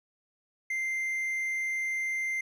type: tone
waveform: triangle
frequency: 2089 Hz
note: C7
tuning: 3 cents flat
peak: -27 dBFS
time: 0.7-2.41 s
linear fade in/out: 5 ms
effects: none